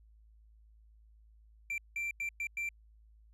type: tone bursts at uneven times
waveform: triangle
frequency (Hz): 2353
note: D7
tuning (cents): +3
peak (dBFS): -32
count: 5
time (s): 1.7-1.78 / 1.96-2.11 / 2.2-2.29 / 2.4-2.47 / 2.57-2.69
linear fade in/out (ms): 2
effects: added 54 Hz sine -58 dBFS peak until 3.33 s + resampled to 32000 Hz